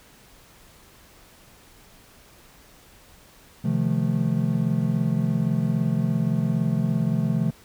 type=chord; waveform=triangle; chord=F dominant seventh; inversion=second; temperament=just; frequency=130.96 / 157.15 / 174.61 / 218.3 Hz; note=C3 / Eb3 / F3 / A3; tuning=+2 / +18 / 0 / -13 cents; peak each=-24 dBFS; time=3.64-7.51 s; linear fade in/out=10 ms; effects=pink hiss -52 dBFS RMS until 7.64 s